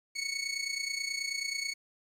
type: tone with amplitude modulation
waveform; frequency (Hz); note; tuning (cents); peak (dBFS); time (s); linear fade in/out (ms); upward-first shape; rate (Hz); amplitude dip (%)
20% pulse; 2217; C#7; 0; -24; 0.15-1.74; 20; sine; 29.3; 70
effects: low-pass 10000 Hz 12 dB/octave + 10-bit